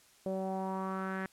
sawtooth tone with low-pass filter sweep, 190 Hz, F#3, 46 cents sharp, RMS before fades -36 dBFS, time 0.26-1.26 s, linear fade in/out 0 ms, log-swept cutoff 560 to 1800 Hz, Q 4, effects white hiss -63 dBFS RMS until 1.32 s + low-pass 11000 Hz 12 dB/octave

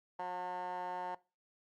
15% pulse tone with band-pass filter, 180.4 Hz, F#3, 44 cents flat, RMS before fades -40 dBFS, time 0.19-1.15 s, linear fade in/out 5 ms, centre 940 Hz, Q 5.2, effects noise-tail reverb RT60 0.3 s tail -21 dB re dry + Opus 48 kbps

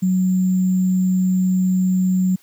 sine tone with sample-and-hold, 185 Hz, F#3, in tune, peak -14 dBFS, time 0.02-2.36 s, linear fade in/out 10 ms, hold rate 7350 Hz, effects white hiss -54 dBFS RMS until 2.42 s + high-pass 80 Hz 12 dB/octave

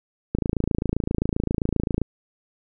click train, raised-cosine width 3 ms, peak -9 dBFS, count 47, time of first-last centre 0.35-2.017 s, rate 27.6 Hz, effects none

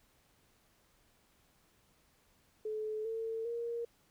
sine tone with pitch steps, 431.3 / 449.6 / 468.7 Hz, A4 / A4 / A#4, -35 / +37 / +9 cents, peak -35 dBFS, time 2.65-3.85 s, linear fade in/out 5 ms, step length 400 ms, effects pink hiss -70 dBFS RMS until 4.1 s

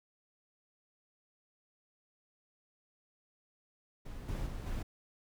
brown noise with level steps, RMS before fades -44 / -37 / -41 / -37 dBFS, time 4.05-4.83 s, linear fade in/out 10 ms, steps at 4.28 / 4.46 / 4.66 s, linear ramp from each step 10 ms, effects none

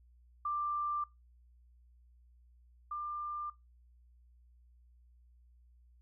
sine tone pair in turn, 1183 / 1193.3 Hz, D6 / D6, +12 / +27 cents, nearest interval unison, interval 15 cents, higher second, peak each -32 / -36 dBFS, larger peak first, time 0.45-1.04 / 2.91-3.5 s, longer neither, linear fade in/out 5 ms, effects noise-tail reverb RT60 0.2 s tail -21 dB re dry + added 60 Hz sine -60 dBFS peak until 6.01 s

